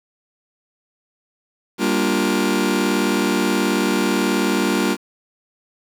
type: chord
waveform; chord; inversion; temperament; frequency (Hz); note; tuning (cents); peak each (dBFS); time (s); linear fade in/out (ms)
sawtooth; G minor seventh; none; just; 196 / 235.2 / 294 / 352.8; G3 / Bb3 / D4 / F4; 0 / +16 / +2 / +18; -18; 1.78-4.97; 50
effects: low-pass 12000 Hz 12 dB/octave + 7-bit